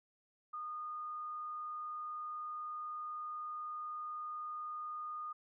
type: tone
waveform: sine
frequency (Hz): 1226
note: D#6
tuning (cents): -26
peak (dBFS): -40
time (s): 0.53-5.33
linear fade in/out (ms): 10
effects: none